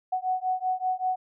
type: beating tone pair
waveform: sine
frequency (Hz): 740 / 745.2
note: F#5 / F#5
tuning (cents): 0 / +12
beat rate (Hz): 5.2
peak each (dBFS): -28 / -28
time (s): 0.12-1.16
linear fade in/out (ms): 10
effects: none